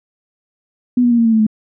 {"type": "tone with pitch steps", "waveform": "sine", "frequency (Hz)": [246.9, 241.4, 236, 230.8, 225.6, 220.6, 215.7], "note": ["B3", "B3", "A#3", "A#3", "A3", "A3", "A3"], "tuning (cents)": [0, -39, 22, -17, 44, 5, -34], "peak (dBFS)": -9, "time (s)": [0.97, 1.467], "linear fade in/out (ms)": 5, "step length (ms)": 71, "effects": []}